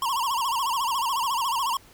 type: tone with vibrato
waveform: square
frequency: 1006 Hz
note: B5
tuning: 32 cents sharp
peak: -24 dBFS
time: 0.02-1.77 s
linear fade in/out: 2 ms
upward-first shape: sine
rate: 14 Hz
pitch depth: 180 cents each way
effects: pink hiss -53 dBFS RMS until 1.93 s